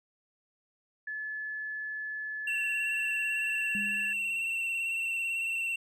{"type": "tone", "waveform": "sine", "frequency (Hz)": 1723, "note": "A6", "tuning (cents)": -37, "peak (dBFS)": -34, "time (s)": [1.07, 4.13], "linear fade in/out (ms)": 5}
{"type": "tone with vibrato", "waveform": "triangle", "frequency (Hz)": 2710, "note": "E7", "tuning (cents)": 47, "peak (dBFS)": -28, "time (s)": [2.47, 5.76], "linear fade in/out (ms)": 5, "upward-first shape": "square", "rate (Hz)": 18, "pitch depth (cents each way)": 22}
{"type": "tone with exponential decay", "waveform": "sine", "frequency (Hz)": 204.2, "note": "G#3", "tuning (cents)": -29, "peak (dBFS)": -34, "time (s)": [3.75, 4.54], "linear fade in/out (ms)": 0, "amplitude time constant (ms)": 170}
{"effects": []}